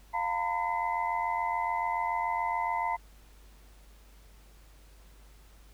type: tone cluster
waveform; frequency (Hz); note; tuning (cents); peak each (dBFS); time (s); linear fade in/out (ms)
sine; 701 / 911 / 998 / 2037; F5 / A#5 / B5 / C7; +6 / -40 / +18 / -47; -36 / -30 / -34 / -38; 0.13-2.97; 20
effects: added 50 Hz sine -53 dBFS peak until 5.73 s + pink hiss -61 dBFS RMS until 5.73 s